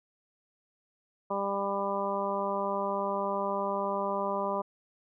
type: harmonic tone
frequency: 198.7 Hz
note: G3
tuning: 24 cents sharp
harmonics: 1 / 2 / 3 / 4 / 5 / 6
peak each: -38 / -36 / -33 / -38 / -33 / -38 dBFS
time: 1.3-4.62 s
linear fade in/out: 10 ms
effects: none